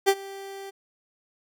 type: tone with ADSR envelope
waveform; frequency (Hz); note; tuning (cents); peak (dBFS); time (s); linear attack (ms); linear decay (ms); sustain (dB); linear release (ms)
30% pulse; 392; G4; 0; -12; 0.06-0.71; 26; 57; -22; 19
effects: none